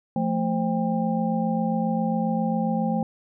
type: tone cluster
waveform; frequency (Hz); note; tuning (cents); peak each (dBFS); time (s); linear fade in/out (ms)
sine; 174.5 / 221.9 / 524 / 797; F3 / A3 / C5 / G5; -1 / +15 / +2 / +28; -27 / -24 / -31 / -29; 0.16-3.03; 2
effects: none